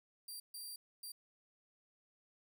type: tone bursts at uneven times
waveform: 15% pulse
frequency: 4718 Hz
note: D8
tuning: 7 cents sharp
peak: -39 dBFS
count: 3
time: 0.28-0.4 / 0.54-0.76 / 1.03-1.12 s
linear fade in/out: 5 ms
effects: none